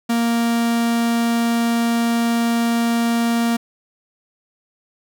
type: tone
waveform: 45% pulse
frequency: 233.1 Hz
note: A#3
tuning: in tune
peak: -16 dBFS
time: 0.09-3.57 s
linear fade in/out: 10 ms
effects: none